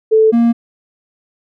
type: tone pair in turn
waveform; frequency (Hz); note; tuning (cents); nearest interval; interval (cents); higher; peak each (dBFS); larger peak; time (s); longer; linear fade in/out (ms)
sine / triangle; 439.1 / 233.7; A4 / A#3; -4 / +5; major seventh; 1091; first; -6; neither; 0.11-0.32 / 0.32-0.53; neither; 20
effects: none